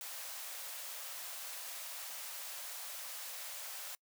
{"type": "high-pass noise", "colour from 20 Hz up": "white", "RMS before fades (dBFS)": -45, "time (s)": [0.01, 3.95], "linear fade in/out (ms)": 0, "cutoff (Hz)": 500, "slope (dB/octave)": 96, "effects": ["noise-tail reverb RT60 0.1 s tail -26 dB re dry"]}